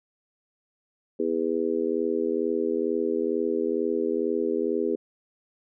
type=harmonic tone; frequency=82.2 Hz; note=E2; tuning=4 cents flat; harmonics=3 / 4 / 5 / 6; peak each=-31 / -29 / -26 / -31 dBFS; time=1.19-4.96 s; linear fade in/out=10 ms; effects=none